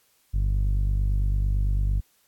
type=tone with low-pass filter; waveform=sawtooth; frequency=48.96 Hz; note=G1; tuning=1 cent flat; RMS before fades=-23 dBFS; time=0.33-2.01 s; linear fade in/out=20 ms; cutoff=98 Hz; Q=0.82; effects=white hiss -64 dBFS RMS until 2.27 s + AAC 64 kbps